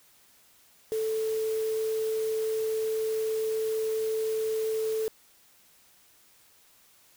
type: tone in noise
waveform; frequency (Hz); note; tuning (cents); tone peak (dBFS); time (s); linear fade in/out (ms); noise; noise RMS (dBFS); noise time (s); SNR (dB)
sine; 440; A4; 0; -26; 0.92-5.08; 0; white; -44; 0.92-5.08; +15
effects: white hiss -60 dBFS RMS until 7.16 s